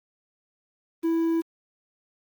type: tone with quantisation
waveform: triangle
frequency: 329.6 Hz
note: E4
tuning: in tune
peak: -19 dBFS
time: 1.03-1.42 s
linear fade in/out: 20 ms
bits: 8
effects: Opus 24 kbps